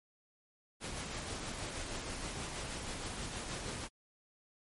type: noise with tremolo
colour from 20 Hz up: pink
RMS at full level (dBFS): -40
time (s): 0.8-3.89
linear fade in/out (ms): 50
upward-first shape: sine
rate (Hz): 6.3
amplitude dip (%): 30
effects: MP3 48 kbps